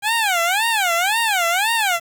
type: tone with vibrato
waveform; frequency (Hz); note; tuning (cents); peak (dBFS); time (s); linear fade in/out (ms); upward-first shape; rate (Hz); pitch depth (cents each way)
15% pulse; 790; G5; +13; -10; 0.02-2; 50; sine; 1.9; 280
effects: 8-bit